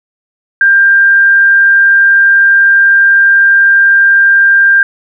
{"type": "tone", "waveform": "sine", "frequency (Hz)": 1592, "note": "G6", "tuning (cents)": 26, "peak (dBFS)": -3, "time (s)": [0.61, 4.83], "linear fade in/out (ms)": 2, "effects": []}